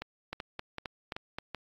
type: two click trains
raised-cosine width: 0.3 ms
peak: -21 / -20 dBFS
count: 5 / 5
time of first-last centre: 0.02-1.547 / 0.33-1.385 s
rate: 2.62 / 3.79 Hz
effects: AAC 64 kbps